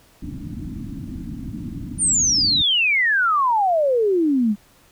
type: low-pass noise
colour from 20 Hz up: white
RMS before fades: -31 dBFS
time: 0.22-2.62 s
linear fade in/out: 0 ms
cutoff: 310 Hz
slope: 96 dB/octave
type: exponential sweep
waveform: sine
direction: down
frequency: 9397 to 197.6 Hz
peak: -15 dBFS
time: 1.98-4.56 s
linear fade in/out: 50 ms
effects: pink hiss -54 dBFS RMS until 4.91 s